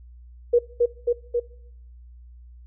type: tone with echo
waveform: sine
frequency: 479 Hz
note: A#4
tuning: 47 cents sharp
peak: -13 dBFS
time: 0.53-0.59 s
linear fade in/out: 10 ms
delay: 270 ms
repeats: 3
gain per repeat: -2 dB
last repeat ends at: 1.4 s
effects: noise-tail reverb RT60 0.7 s tail -22 dB re dry + added 60 Hz sine -43 dBFS peak until 2.66 s